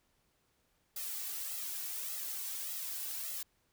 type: noise with flanger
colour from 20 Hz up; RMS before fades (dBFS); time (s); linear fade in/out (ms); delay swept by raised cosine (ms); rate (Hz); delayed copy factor
blue; -40; 0.96-3.43; 5; 1.5 to 2.7; 1.7; +0.7
effects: pink hiss -75 dBFS RMS until 3.72 s